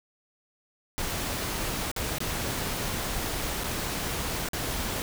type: noise with dropouts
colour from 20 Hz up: pink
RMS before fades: -31 dBFS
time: 0.98-5.02 s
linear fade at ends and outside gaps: 0 ms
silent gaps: 1.915-1.963 / 2.184-2.204 / 3.636-3.642 / 4.487-4.533 s
effects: none